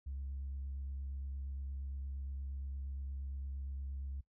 sine tone with vibrato, 68.2 Hz, C#2, 28 cents flat, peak -38 dBFS, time 0.06-4.21 s, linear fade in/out 10 ms, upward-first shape triangle, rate 8.6 Hz, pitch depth 22 cents each way, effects noise-tail reverb RT60 0.1 s tail -20 dB re dry + tanh soft clip ceiling -36 dBFS

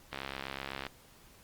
click train, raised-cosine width 0.3 ms, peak -21 dBFS, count 51, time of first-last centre 0.13-0.866 s, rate 67.9 Hz, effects pink hiss -59 dBFS RMS until 1.43 s + Opus 48 kbps

